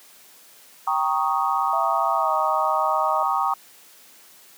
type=chord; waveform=sine; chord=Eb dominant seventh; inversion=first; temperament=equal; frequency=784 / 932.3 / 1108.7 / 1244.5 Hz; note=G5 / Bb5 / Db6 / Eb6; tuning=0 / 0 / 0 / 0 cents; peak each=-25 dBFS; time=0.87-3.54 s; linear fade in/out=5 ms
type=tone with pitch glide; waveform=sine; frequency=668 to 626.9 Hz; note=E5 to D#5; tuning=+23 to +13 cents; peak=-26 dBFS; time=1.73-3.23 s; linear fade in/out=2 ms; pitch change=-110 cents; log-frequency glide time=2.15-2.33 s
effects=white hiss -50 dBFS RMS until 4.57 s + high-pass 200 Hz 12 dB/octave